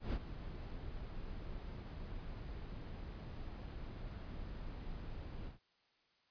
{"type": "noise with ADSR envelope", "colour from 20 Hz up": "brown", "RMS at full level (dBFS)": -35, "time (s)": [0, 5.59], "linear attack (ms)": 130, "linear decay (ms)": 52, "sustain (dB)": -11, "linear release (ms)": 130, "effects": ["white hiss -75 dBFS RMS until 6.3 s", "resampled to 11025 Hz"]}